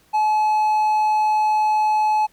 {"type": "tone", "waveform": "triangle", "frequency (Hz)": 856, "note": "A5", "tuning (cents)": -48, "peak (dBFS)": -13, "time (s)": [0.13, 2.27], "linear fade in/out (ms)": 20, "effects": ["pink hiss -57 dBFS RMS until 2.32 s", "MP3 96 kbps"]}